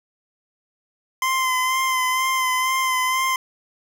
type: tone with vibrato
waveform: 25% pulse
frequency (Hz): 1035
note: C6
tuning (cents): -19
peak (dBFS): -15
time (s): 1.22-3.36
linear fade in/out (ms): 2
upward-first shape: sine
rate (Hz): 2.1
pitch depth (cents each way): 27
effects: none